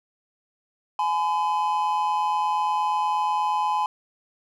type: tone pair together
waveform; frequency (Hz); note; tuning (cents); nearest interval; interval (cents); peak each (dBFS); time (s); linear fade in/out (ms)
triangle; 844 / 1012.4; G#5 / B5; +28 / +43; minor third; 315; -22; 0.99-3.86; 2
effects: none